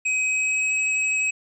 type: tone with pitch glide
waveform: square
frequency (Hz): 2530 to 2552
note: D#7 to D#7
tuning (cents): +28 to +43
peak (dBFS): -21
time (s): 0.05-1.31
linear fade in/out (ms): 10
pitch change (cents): +15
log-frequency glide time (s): 0.23-0.69
effects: resampled to 24000 Hz